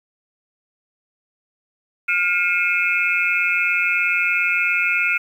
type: tone cluster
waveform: sine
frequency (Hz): 1417 / 2171 / 2418 / 2595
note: F6 / C#7 / D7 / E7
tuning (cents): +25 / -37 / +50 / -28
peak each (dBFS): -22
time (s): 2.08-5.18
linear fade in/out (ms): 10
effects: 8-bit